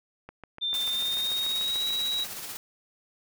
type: click train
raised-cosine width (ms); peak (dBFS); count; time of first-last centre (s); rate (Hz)
0.5; -27; 12; 0.29-1.905; 6.81
type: tone with pitch glide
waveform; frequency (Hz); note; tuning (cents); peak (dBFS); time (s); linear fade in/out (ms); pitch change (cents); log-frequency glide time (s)
sine; 3583 to 3862; A7 to B7; +31 to -39; -26; 0.61-2.25; 20; +130; 0.82-1.86
type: noise with tremolo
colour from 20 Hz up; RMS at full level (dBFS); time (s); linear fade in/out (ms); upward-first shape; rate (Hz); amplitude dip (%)
white; -37; 0.74-2.57; 0; square; 16; 30
effects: none